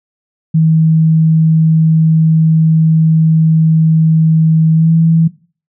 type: tone with pitch glide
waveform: sine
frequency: 160 to 163.55 Hz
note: D#3 to E3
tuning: +49 to -13 cents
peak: -6 dBFS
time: 0.54-5.28 s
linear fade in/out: 10 ms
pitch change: +38 cents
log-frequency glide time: 4.74-4.91 s
effects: noise-tail reverb RT60 0.4 s tail -19 dB re dry